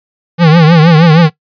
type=tone with vibrato; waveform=square; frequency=162.9 Hz; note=E3; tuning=20 cents flat; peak=-3 dBFS; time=0.38-1.3 s; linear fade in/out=50 ms; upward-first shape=triangle; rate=6.4 Hz; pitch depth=140 cents each way; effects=noise-tail reverb RT60 0.1 s tail -18 dB re dry + resampled to 11025 Hz